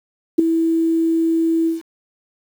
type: tone with ADSR envelope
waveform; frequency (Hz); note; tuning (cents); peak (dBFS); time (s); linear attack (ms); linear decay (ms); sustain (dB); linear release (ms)
sine; 328; E4; -9; -4; 0.38-1.82; 13; 5; -10; 150
effects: 7-bit

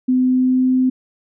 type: tone with pitch glide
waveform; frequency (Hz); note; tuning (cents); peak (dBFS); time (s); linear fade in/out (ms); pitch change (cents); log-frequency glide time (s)
sine; 254.8 to 256.9; C4 to C4; -46 to -32; -12; 0.08-0.9; 10; +14; 0.22-0.71
effects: none

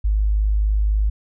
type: tone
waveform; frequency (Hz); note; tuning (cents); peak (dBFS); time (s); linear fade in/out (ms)
sine; 51.91; G#1; 0; -15; 0.04-1.1; 10
effects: none

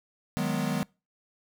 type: chord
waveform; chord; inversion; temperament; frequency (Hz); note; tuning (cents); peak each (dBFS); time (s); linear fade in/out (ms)
square; G# minor seventh; second; equal; 155.56 / 185 / 207.7 / 246.9; D#3 / F#3 / G#3 / B3; 0 / 0 / 0 / 0; -33; 0.37-0.83; 0
effects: noise-tail reverb RT60 0.3 s tail -25 dB re dry

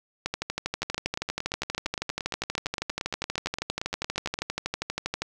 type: two click trains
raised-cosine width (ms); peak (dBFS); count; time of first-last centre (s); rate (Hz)
0.2; -11 / -13; 63 / 32; 0.26-5.22 / 0.83-4.389; 12.5 / 8.71
effects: none

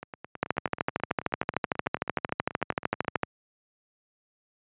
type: two click trains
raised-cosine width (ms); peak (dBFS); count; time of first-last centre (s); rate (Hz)
0.5; -23 / -9; 30 / 38; 0.03-3.155 / 0.43-3.233; 9.28 / 13.2
effects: high-pass 100 Hz 12 dB/octave + resampled to 8000 Hz

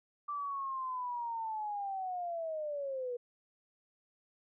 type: linear sweep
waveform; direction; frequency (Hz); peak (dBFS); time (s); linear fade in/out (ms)
sine; down; 1174.7 to 478.1; -35; 0.28-3.17; 10
effects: none

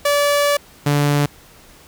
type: tone pair in turn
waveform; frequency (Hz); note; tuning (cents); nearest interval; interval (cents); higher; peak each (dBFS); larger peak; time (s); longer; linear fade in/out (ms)
sawtooth; 577 / 145.04; D5 / D3; -31 / -21; 2 octaves; 2390; first; -10; neither; 0.05-0.57 / 0.86-1.26; first; 5
effects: pink hiss -46 dBFS RMS until 1.87 s

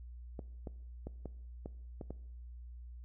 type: clicks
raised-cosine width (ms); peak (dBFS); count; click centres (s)
2; -29; 7; 0.392 / 0.672 / 1.07 / 1.257 / 1.659 / 2.012 / 2.106
effects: noise-tail reverb RT60 0.8 s tail -20 dB re dry + added 60 Hz sine -46 dBFS peak until 3.04 s

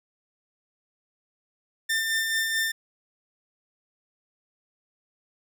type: tone with tremolo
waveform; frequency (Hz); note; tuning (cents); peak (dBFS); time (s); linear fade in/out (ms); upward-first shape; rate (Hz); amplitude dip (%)
sawtooth; 1795; A6; +34; -19; 1.89-2.72; 10; sine; 4.6; 35
effects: none

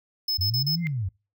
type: tone bursts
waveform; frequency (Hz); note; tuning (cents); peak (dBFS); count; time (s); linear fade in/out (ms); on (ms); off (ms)
square; 5200; E8; -24; -24; 4; 0.28-0.757; 5; 93; 35
type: linear two-way sweep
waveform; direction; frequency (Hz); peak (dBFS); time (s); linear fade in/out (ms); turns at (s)
sine; up then down; 85.2 to 174.61 to 85.2; -25; 0.38-1.09; 10; 0.81
type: tone with exponential growth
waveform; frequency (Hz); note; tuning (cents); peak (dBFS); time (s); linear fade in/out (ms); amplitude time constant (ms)
sine; 2093; C7; 0; -25; 0.77-0.87; 0; 21
effects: noise-tail reverb RT60 0.3 s tail -25 dB re dry

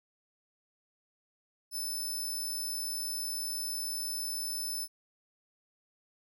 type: tone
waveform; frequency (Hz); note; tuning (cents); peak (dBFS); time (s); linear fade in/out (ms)
15% pulse; 5274; E8; 0; -28; 1.71-4.88; 50
effects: none

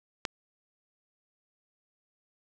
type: click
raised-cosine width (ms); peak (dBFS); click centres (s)
0.2; -12; 0.252
effects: none

